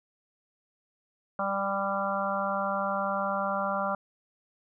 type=harmonic tone with a mistuned harmonic; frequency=196.8 Hz; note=G3; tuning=7 cents sharp; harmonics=1 / 3 / 4 / 5 / 6 / 7; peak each=-36 / -32 / -34 / -36 / -33 / -34 dBFS; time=1.39-3.95 s; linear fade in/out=2 ms; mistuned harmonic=5; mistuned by=+21 cents; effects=none